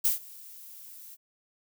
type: noise with ADSR envelope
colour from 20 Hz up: violet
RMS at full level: -23 dBFS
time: 0.04-1.17 s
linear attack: 16 ms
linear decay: 130 ms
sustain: -24 dB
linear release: 36 ms
effects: none